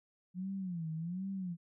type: tone with vibrato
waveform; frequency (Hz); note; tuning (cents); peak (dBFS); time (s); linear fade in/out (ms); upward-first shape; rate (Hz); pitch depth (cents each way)
sine; 175.9; F3; +13; -36; 0.34-1.57; 50; sine; 1.3; 180
effects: none